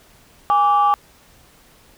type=tone pair together; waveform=sine; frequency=820 / 1162.6 Hz; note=G#5 / D6; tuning=-22 / -18 cents; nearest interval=tritone; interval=604 cents; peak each=-14 dBFS; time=0.5-0.94 s; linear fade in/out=0 ms; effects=tanh soft clip ceiling -7 dBFS + pink hiss -51 dBFS RMS until 1.97 s